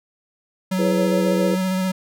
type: tone with vibrato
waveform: square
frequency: 187.1 Hz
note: F#3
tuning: 20 cents sharp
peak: -20 dBFS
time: 0.71-1.92 s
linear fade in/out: 10 ms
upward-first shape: square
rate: 15 Hz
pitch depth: 16 cents each way
type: chord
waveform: sine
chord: C# minor seventh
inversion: first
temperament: just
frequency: 332.6 / 415.8 / 498.9 / 554.4 Hz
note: E4 / G#4 / B4 / C#5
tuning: +16 / +2 / +17 / 0 cents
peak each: -24 / -27 / -23 / -24 dBFS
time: 0.78-1.56 s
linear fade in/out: 20 ms
effects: none